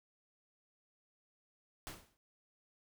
pink noise with exponential decay, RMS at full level -43 dBFS, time 1.87-2.17 s, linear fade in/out 0 ms, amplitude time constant 65 ms, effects none

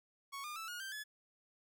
sawtooth tone with pitch steps, 1108.7 / 1209 / 1318.5 / 1437.8 / 1567.9 / 1709.8 Hz, C#6 / D6 / E6 / F6 / G6 / G#6, 0 / +50 / 0 / +50 / 0 / +50 cents, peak -39 dBFS, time 0.32-1.04 s, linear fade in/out 20 ms, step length 120 ms, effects none

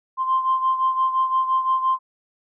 sine beating tone pair, 1045 / 1050.8 Hz, C6 / C6, -2 / +7 cents, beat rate 5.8 Hz, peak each -18 / -24 dBFS, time 0.17-1.99 s, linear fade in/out 50 ms, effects tanh soft clip ceiling -11 dBFS

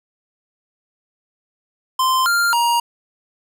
square tone with pitch steps, 1039 / 1396 / 944 Hz, C6 / F6 / A#5, -12 / -1 / +22 cents, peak -15 dBFS, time 1.99-2.8 s, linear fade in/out 5 ms, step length 270 ms, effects none

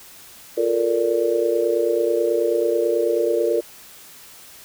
sine chord, Bb major seventh, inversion second, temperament just, 349.6 / 437 / 466.2 / 582.7 Hz, F4 / A4 / Bb4 / D5, +2 / -12 / 0 / -14 cents, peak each -23 / -25 / -20 / -24 dBFS, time 0.57-3.61 s, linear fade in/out 10 ms, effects white hiss -44 dBFS RMS until 4.64 s

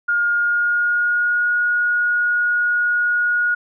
sine tone with pitch glide, 1420 to 1444.8 Hz, F6 to F#6, +28 to -42 cents, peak -15 dBFS, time 0.08-3.55 s, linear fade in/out 10 ms, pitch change +30 cents, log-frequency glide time 0.34-1.51 s, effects none

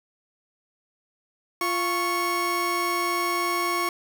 30% pulse tone pair together, 347.2 / 1105 Hz, F4 / C#6, -10 / -6 cents, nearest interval octave + minor sixth, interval 2004 cents, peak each -26 / -22 dBFS, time 1.61-3.89 s, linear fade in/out 2 ms, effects none

